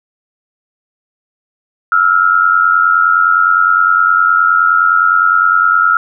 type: tone pair together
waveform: sine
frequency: 1318.5 / 1408.2 Hz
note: E6 / F6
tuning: 0 / +14 cents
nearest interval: minor second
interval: 114 cents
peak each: -10 dBFS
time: 1.92-5.97 s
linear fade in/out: 2 ms
effects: none